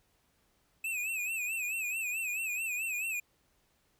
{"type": "tone with vibrato", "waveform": "square", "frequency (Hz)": 2568, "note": "E7", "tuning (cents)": -46, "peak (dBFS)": -33, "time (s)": [0.84, 3.2], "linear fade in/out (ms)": 5, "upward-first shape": "sine", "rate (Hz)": 4.6, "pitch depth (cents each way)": 99, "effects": ["pink hiss -72 dBFS RMS until 3.99 s"]}